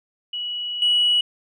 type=tone with level steps; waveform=sine; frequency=2930 Hz; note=F#7; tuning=18 cents flat; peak=-25 / -14 dBFS; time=0.33-1.21 s; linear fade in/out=5 ms; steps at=0.82 s; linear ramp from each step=2 ms; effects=tanh soft clip ceiling -11 dBFS